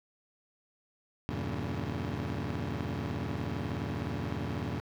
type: chord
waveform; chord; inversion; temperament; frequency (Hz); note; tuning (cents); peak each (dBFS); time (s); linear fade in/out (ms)
20% pulse; E diminished seventh; none; just; 82.41 / 98.89 / 118.67 / 142.4; E2 / G2 / Bb2 / Db3; 0 / +16 / +31 / +47; -34; 1.29-4.8; 0
effects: low-pass 4000 Hz 12 dB/octave + 9-bit